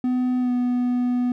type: tone with pitch glide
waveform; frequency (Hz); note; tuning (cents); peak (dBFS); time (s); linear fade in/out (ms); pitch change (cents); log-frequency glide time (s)
triangle; 251.3 to 246.6; B3 to B3; +30 to -2; -17; 0.04-1.32; 2; -32; 0.4-0.51
effects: none